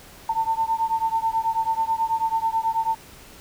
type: beating tone pair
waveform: sine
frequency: 895 / 904.2 Hz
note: A5 / A5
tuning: +29 / +47 cents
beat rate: 9.2 Hz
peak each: -23 / -24 dBFS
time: 0.29-2.95 s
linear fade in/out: 5 ms
effects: pink hiss -46 dBFS RMS until 3.4 s